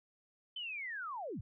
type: linear sweep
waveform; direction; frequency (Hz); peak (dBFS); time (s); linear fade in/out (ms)
sine; down; 3096 to 66.9; -39; 0.56-1.41; 5
effects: none